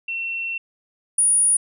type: tone pair in turn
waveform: sine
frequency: 2710 / 9657 Hz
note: E7 / D9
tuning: +47 / +47 cents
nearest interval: octave + minor seventh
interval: 2200 cents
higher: second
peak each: -24 / -14 dBFS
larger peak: second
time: 0.08-0.58 / 1.18-1.57 s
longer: first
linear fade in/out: 5 ms
effects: none